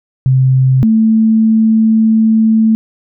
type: tone pair in turn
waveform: sine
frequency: 130.81 / 221.3 Hz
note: C3 / A3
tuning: 0 / +10 cents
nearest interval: major sixth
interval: 910 cents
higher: second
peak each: -6 dBFS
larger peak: neither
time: 0.26-0.83 / 0.83-2.75 s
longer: second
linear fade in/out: 0 ms
effects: none